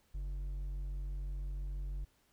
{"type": "tone with hard clipping", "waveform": "triangle", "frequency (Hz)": 47, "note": "F#1", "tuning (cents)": 28, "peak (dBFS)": -38, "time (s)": [0.14, 2.05], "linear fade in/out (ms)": 10, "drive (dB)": 8, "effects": ["pink hiss -72 dBFS RMS until 2.32 s"]}